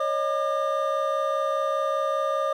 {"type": "tone cluster", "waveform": "triangle", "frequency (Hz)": [551, 616, 1203], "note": ["C#5", "D#5", "D6"], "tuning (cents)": [-11, -17, 41], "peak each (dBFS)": [-25, -26, -25], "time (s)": [0, 2.53], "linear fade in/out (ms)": 5, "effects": []}